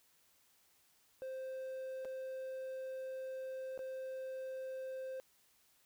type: tone with dropouts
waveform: triangle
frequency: 523.3 Hz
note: C5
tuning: in tune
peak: -39 dBFS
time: 1.22-5.2 s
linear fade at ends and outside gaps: 0 ms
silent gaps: 2.048-2.053 / 3.777-3.791 s
effects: white hiss -71 dBFS RMS until 5.85 s